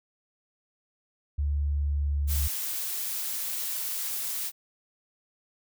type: tone with pitch glide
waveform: sine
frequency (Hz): 72.3 to 71.76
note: D2 to D2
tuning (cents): -27 to -40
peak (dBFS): -24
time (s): 1.38-2.48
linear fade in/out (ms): 10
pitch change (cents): -13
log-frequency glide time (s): 1.7-2.26
type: noise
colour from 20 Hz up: blue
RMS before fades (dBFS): -32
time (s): 2.27-4.52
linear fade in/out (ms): 50
effects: none